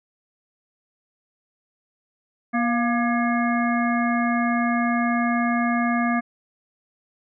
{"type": "harmonic tone with a mistuned harmonic", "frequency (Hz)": 239.2, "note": "A#3", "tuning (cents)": 45, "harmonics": [1, 3, 5, 7, 9], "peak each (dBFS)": [-21, -26, -28, -29, -31], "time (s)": [2.53, 6.21], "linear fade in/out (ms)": 20, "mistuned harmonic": 3, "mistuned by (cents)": -46, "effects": []}